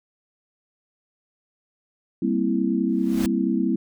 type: chord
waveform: sine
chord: C dominant seventh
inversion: second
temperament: equal with one note detuned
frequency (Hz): 196 / 231.3 / 261.6 / 329.6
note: G3 / Bb3 / C4 / E4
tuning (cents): 0 / -13 / 0 / 0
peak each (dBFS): -25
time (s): 2.22-3.76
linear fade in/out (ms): 5
type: noise with exponential growth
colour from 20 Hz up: pink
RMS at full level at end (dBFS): -29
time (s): 2.89-3.26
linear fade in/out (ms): 1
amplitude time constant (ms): 80
effects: none